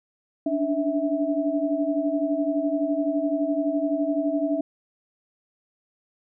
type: tone cluster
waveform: sine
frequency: 285.2 / 297 / 654 Hz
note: C#4 / D4 / E5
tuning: +49 / +20 / -14 cents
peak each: -26 dBFS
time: 0.46-4.61 s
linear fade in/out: 5 ms
effects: none